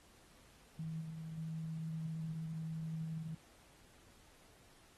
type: tone with level steps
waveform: sine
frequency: 160.5 Hz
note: E3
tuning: 46 cents flat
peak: -39 / -43 / -39 dBFS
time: 0.79-3.35 s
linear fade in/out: 5 ms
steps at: 1.01 / 1.37 s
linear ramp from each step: 10 ms
effects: pink hiss -65 dBFS RMS until 4.97 s + AAC 32 kbps